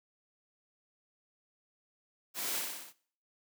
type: noise with echo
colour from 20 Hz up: white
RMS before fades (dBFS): -37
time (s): 2.34-2.63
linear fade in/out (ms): 50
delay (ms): 61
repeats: 5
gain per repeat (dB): -3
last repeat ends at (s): 2.935
effects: noise-tail reverb RT60 0.5 s tail -19 dB re dry + high-pass 200 Hz 12 dB/octave